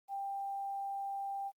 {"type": "tone with quantisation", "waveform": "sine", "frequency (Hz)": 791, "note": "G5", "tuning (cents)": 15, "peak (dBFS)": -36, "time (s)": [0.08, 1.52], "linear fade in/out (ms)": 50, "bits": 11, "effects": ["Opus 24 kbps"]}